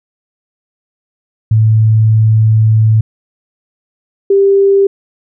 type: tone pair in turn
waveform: sine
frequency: 109.9 / 394.7 Hz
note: A2 / G4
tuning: -2 / +12 cents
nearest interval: octave + minor seventh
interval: 2214 cents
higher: second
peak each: -5 dBFS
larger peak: neither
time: 1.51-3.01 / 4.3-4.87 s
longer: first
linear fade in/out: 5 ms
effects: none